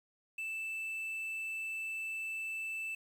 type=tone with quantisation; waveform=triangle; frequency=2644 Hz; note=E7; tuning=5 cents sharp; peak=-35 dBFS; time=0.38-2.95 s; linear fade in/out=5 ms; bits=10; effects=none